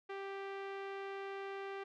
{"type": "tone with low-pass filter", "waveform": "sawtooth", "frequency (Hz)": 392.5, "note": "G4", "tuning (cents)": 2, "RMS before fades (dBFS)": -44, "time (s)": [0.09, 1.84], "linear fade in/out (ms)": 10, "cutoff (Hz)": 2400, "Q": 1.2, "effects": []}